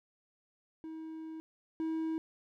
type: tone pair in turn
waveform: triangle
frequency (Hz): 319.3 / 321.1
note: D#4 / E4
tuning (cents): +45 / -45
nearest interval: unison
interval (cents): 10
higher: second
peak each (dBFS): -39 / -30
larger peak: second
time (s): 0.84-1.4 / 1.8-2.18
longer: first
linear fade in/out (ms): 0
effects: none